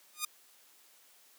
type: tone with exponential growth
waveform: 5% pulse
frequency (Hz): 1223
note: D#6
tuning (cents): -30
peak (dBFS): -17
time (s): 0.13-0.25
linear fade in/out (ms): 5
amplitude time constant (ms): 26
effects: white hiss -62 dBFS RMS until 1.38 s + high-pass 300 Hz 12 dB/octave